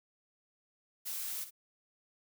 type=noise with echo; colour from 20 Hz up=blue; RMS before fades=-39 dBFS; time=1.05-1.45 s; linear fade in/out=20 ms; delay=59 ms; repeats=1; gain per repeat=-11 dB; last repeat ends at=1.509 s; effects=none